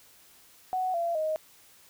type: tone with pitch steps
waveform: sine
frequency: 743 / 681.3 / 624.8 Hz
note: F#5 / F5 / D#5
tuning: +7 / -43 / +7 cents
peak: -26 dBFS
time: 0.73-1.36 s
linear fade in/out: 0 ms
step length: 210 ms
effects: white hiss -57 dBFS RMS until 1.89 s